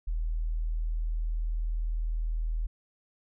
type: tone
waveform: sine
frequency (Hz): 40.1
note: E1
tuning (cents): -47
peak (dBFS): -27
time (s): 0.07-2.67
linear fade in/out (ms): 10
effects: none